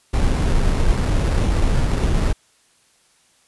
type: noise with sample-and-hold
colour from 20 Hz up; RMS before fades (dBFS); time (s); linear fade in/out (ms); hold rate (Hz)
brown; -17; 0.13-2.33; 10; 3150
effects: white hiss -58 dBFS RMS until 3.47 s + resampled to 24000 Hz